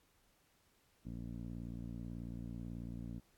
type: tone with low-pass filter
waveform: 15% pulse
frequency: 58.27 Hz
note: A#1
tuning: in tune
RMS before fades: -45 dBFS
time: 1.05-3.2 s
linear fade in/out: 10 ms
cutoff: 280 Hz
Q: 1.9
effects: pink hiss -73 dBFS RMS until 3.37 s + AAC 64 kbps